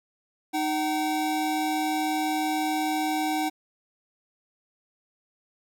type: tone pair together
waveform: square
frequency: 309 / 760.8 Hz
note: D#4 / F#5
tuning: -12 / +48 cents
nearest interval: octave + major third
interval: 1560 cents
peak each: -28 dBFS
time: 0.53-3.5 s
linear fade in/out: 20 ms
effects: none